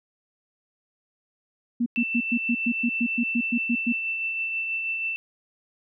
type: tone bursts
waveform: sine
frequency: 238.2 Hz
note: A#3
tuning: 38 cents sharp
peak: -20 dBFS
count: 13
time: 1.8-3.926 s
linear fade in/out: 10 ms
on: 62 ms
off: 110 ms
type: tone with tremolo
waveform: sine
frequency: 2669 Hz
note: E7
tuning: 21 cents sharp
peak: -24 dBFS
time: 1.96-5.16 s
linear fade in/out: 0 ms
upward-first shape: triangle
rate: 6.2 Hz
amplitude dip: 35%
effects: none